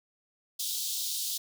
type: high-pass noise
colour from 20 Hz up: pink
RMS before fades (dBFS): -33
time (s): 0.59-1.38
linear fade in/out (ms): 10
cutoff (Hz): 3400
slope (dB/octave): 48
effects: none